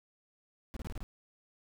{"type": "noise bursts", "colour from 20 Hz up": "brown", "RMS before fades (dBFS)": -39, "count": 6, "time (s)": [0.74, 1.03], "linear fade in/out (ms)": 0, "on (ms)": 25, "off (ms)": 28, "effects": []}